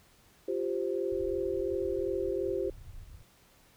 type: chord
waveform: sine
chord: F suspended second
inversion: none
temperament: equal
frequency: 349.2 / 392 / 523.3 Hz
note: F4 / G4 / C5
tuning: 0 / 0 / 0 cents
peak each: -34 / -32 / -35 dBFS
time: 0.48-2.7 s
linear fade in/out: 5 ms
type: low-pass noise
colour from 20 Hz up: pink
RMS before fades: -47 dBFS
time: 1.12-3.23 s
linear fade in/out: 5 ms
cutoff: 110 Hz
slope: 24 dB/octave
effects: pink hiss -62 dBFS RMS until 3.76 s